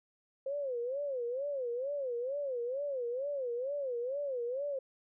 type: tone with vibrato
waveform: sine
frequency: 523.3 Hz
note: C5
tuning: in tune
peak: -33 dBFS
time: 0.46-4.79 s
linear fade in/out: 5 ms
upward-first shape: sine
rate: 2.2 Hz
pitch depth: 180 cents each way
effects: none